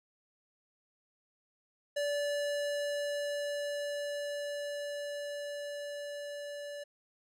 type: tone with level ramp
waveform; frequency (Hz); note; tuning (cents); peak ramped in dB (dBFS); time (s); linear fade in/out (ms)
square; 579; D5; -25; -31 to -41; 1.96-6.84; 10
effects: low-pass 10000 Hz 12 dB/octave